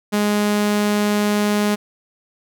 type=tone; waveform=sawtooth; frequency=207.7 Hz; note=G#3; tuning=in tune; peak=-12 dBFS; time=0.12-1.76 s; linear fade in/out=20 ms; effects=none